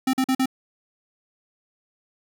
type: tone bursts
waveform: square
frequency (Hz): 261.6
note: C4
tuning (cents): 0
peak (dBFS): -19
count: 4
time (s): 0.07-0.458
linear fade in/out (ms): 5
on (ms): 64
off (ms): 44
effects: none